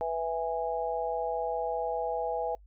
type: chord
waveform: sine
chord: E major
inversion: second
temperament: just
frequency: 494.4 / 659.3 / 824.1 Hz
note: B4 / E5 / G#5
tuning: +2 / 0 / -14 cents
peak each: -33 dBFS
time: 0.01-2.55 s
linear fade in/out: 0 ms
effects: noise-tail reverb RT60 0.1 s tail -26 dB re dry + added 50 Hz sine -52 dBFS peak until 2.66 s